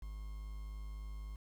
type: tone with quantisation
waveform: triangle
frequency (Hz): 51.8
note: G#1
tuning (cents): -4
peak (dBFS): -40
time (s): 0.02-1.36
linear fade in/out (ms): 5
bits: 10
effects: none